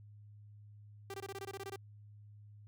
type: tone bursts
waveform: sawtooth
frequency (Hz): 392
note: G4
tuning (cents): 0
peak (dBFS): -38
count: 11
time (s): 1.1-1.76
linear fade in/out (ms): 2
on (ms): 40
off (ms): 22
effects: added 104 Hz sine -53 dBFS peak until 2.67 s